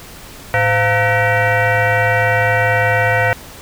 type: tone with frequency modulation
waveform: sine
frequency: 698.5 Hz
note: F5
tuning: in tune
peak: -11 dBFS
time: 0.54-3.33 s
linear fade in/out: 0 ms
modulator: 404 Hz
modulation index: 3.8
effects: pink hiss -36 dBFS RMS until 3.61 s